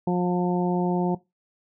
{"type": "harmonic tone", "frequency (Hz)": 178.3, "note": "F3", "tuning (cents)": 36, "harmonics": [1, 2, 3, 4, 5], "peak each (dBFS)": [-22, -26, -34, -32, -32], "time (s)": [0.07, 1.15], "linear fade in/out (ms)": 5, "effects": ["noise-tail reverb RT60 0.2 s tail -19 dB re dry"]}